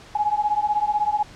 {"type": "beating tone pair", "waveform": "sine", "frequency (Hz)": [830.6, 846.6], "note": ["G#5", "G#5"], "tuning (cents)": [0, 33], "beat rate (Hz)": 16, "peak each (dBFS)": -22, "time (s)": [0.15, 1.23], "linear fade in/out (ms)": 5, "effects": ["pink hiss -45 dBFS RMS until 1.35 s", "low-pass 6000 Hz 12 dB/octave"]}